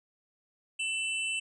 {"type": "tone pair together", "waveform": "square", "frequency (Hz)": [2670, 2997], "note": ["E7", "F#7"], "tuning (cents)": [22, 22], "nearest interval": "major second", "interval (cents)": 200, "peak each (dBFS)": [-32, -36], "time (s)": [0.79, 1.4], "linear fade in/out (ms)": 10, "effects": ["resampled to 24000 Hz"]}